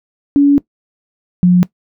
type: tone pair in turn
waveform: sine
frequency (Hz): 284 / 178.91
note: C#4 / F3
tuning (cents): +42 / +42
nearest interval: minor sixth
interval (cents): 800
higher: first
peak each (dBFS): -5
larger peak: neither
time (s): 0.36-0.58 / 1.43-1.63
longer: first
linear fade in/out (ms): 0
effects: noise-tail reverb RT60 0.1 s tail -19 dB re dry